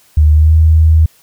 sine tone with pitch glide, 76.1 to 79.52 Hz, D#2 to D#2, -38 to +38 cents, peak -4 dBFS, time 0.17-1.06 s, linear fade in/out 5 ms, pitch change +76 cents, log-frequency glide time 0.33-0.54 s, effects white hiss -49 dBFS RMS until 1.22 s

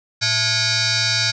sine tone with frequency modulation, 112 Hz, A2, 31 cents sharp, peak -16 dBFS, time 0.21-1.32 s, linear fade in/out 20 ms, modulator 772 Hz, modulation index 7.3, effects none

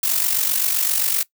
blue noise with amplitude modulation, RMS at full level -17 dBFS, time 0.03-1.23 s, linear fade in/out 5 ms, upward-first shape sine, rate 47.7 Hz, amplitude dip 65%, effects noise-tail reverb RT60 0.1 s tail -19 dB re dry

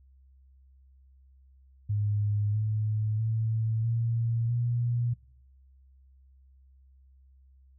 sine tone with pitch steps, 103.83 / 107.62 / 111.54 / 115.61 / 119.82 Hz, G#2 / A2 / A2 / A#2 / A#2, 0 / -38 / +24 / -14 / +48 cents, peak -25 dBFS, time 1.89-5.14 s, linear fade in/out 10 ms, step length 650 ms, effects noise-tail reverb RT60 0.6 s tail -22 dB re dry + added 66 Hz sine -55 dBFS peak until 7.78 s

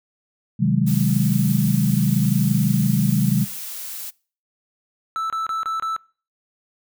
sine chord, Ab dominant seventh, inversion first, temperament just, 129.78 / 155.74 / 186.89 / 207.7 Hz, C3 / Eb3 / Gb3 / Ab3, -14 / +2 / +18 / 0 cents, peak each -21 dBFS, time 0.59-3.45 s, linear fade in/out 20 ms
blue noise, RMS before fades -32 dBFS, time 0.86-4.11 s, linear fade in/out 20 ms
triangle tone bursts, 1318 Hz, E6, 1 cent flat, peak -20 dBFS, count 5, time 5.16-5.964 s, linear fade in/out 0 ms, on 140 ms, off 26 ms
effects noise-tail reverb RT60 0.4 s tail -24 dB re dry

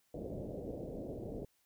white low-pass noise, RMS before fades -43 dBFS, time 0.14-1.45 s, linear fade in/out 2 ms, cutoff 600 Hz, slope 48 dB/octave, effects white hiss -75 dBFS RMS until 1.65 s

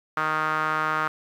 sawtooth tone with band-pass filter, 155.56 Hz, D#3, in tune, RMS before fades -25 dBFS, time 0.17-1.08 s, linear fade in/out 2 ms, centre 1300 Hz, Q 4.3, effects 9-bit

